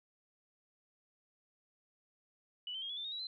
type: tone with pitch steps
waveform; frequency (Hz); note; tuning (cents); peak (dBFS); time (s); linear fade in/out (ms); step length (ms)
sine; 2960 / 3098 / 3243 / 3394 / 3553 / 3719 / 3892 / 4074; F#7 / G7 / G#7 / G#7 / A7 / A#7 / B7 / C8; 0 / -21 / -42 / +37 / +16 / -5 / -26 / -47; -39; 2.67-3.27; 2; 75
effects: none